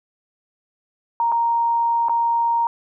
sine tone with dropouts, 932.3 Hz, A#5, in tune, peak -16 dBFS, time 1.2-2.67 s, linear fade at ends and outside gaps 1 ms, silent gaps 1.318-1.322 / 2.085-2.095 s, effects none

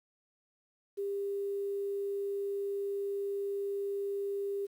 sine tone with quantisation, 400 Hz, G4, 35 cents sharp, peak -32 dBFS, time 0.97-4.67 s, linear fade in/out 20 ms, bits 10, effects none

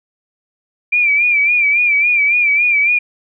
sine tone with vibrato, 2363 Hz, D7, 10 cents sharp, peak -10 dBFS, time 0.92-2.99 s, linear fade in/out 10 ms, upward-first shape sine, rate 3.6 Hz, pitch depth 70 cents each way, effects none

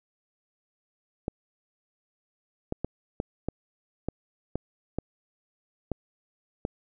clicks, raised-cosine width 2 ms, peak -15 dBFS, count 10, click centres 1.281 / 2.724 / 2.846 / 3.201 / 3.486 / 4.086 / 4.556 / 4.986 / 5.917 / 6.651 s, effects none

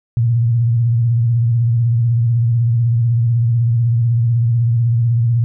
sine tone with vibrato, 117.3 Hz, A#2, 11 cents sharp, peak -11 dBFS, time 0.17-5.44 s, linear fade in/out 0 ms, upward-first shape sine, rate 16 Hz, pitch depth 69 cents each way, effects none

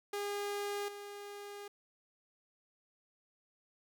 sawtooth tone with level steps, 407.2 Hz, G#4, 34 cents flat, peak -32 / -41 dBFS, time 0.13-1.68 s, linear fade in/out 5 ms, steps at 0.88 s, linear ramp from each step 5 ms, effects none

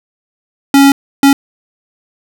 square tone bursts at uneven times, 277.4 Hz, C#4, 1 cent sharp, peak -4 dBFS, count 2, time 0.74-0.92 / 1.23-1.33 s, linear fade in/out 2 ms, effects none

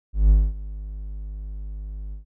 triangle tone with ADSR envelope, 51 Hz, G#1, 31 cents flat, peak -8 dBFS, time 0.13-2.25 s, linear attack 170 ms, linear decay 230 ms, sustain -20 dB, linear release 120 ms, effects none

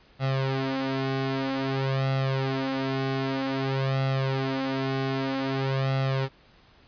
sawtooth tone with flanger, 134.1 Hz, C3, 43 cents sharp, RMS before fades -27 dBFS, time 0.19-6.29 s, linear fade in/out 50 ms, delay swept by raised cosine 1.5 to 4.8 ms, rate 0.52 Hz, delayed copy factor +0.85, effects pink hiss -57 dBFS RMS until 6.87 s + resampled to 11025 Hz

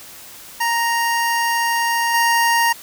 25% pulse tone with level steps, 932.3 Hz, A#5, in tune, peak -13 / -10 dBFS, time 0.6-2.73 s, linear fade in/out 10 ms, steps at 2.14 s, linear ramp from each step 2 ms, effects white hiss -39 dBFS RMS until 2.82 s

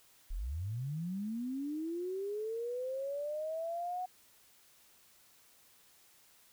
sine linear sweep, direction up, 30.87 to 740 Hz, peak -35 dBFS, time 0.3-4.06 s, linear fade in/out 10 ms, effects white hiss -64 dBFS RMS until 6.52 s

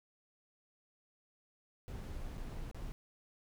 brown noise with dropouts, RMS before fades -43 dBFS, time 1.88-2.92 s, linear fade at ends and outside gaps 0 ms, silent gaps 2.375-2.38 / 2.713-2.746 s, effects none

